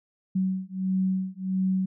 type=beating tone pair; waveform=sine; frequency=187.5 / 189 Hz; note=F#3 / F#3; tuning=+23 / +37 cents; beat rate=1.5 Hz; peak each=-27 dBFS; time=0.35-1.86 s; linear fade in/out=10 ms; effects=none